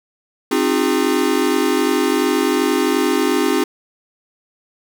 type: tone cluster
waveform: square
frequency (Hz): 264.5 / 307.2 / 355.6 / 407.7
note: C4 / D#4 / F4 / G#4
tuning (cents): +19 / -22 / +31 / -32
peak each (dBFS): -21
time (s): 0.51-3.64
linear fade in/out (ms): 5
effects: none